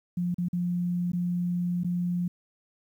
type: tone with dropouts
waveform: sine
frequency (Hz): 176.3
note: F3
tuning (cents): +17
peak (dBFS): -25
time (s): 0.17-2.28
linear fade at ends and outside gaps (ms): 5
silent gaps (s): 0.344-0.382 / 0.485-0.53 / 1.119-1.132 / 1.835-1.845
effects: 10-bit